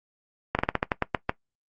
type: slowing click train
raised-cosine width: 0.5 ms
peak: -7 dBFS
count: 10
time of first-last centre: 0.55-1.294 s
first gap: 39 ms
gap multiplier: 1.18
effects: noise-tail reverb RT60 0.1 s tail -17 dB re dry + Opus 48 kbps